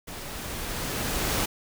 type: noise with level ramp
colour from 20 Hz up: pink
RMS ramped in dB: -39 to -25 dBFS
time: 0.07-1.46 s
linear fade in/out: 10 ms
effects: none